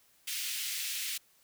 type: high-pass noise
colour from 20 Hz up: pink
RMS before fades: -36 dBFS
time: 0.27-1.18 s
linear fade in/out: 10 ms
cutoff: 2300 Hz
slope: 24 dB/octave
effects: white hiss -66 dBFS RMS until 1.43 s